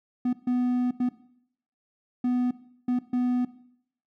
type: tone bursts at uneven times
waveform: triangle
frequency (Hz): 247.9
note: B3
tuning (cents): +7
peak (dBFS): -20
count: 6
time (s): 0.25-0.33 / 0.47-0.91 / 1-1.09 / 2.24-2.51 / 2.88-2.99 / 3.13-3.45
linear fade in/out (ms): 5
effects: noise-tail reverb RT60 0.7 s tail -17 dB re dry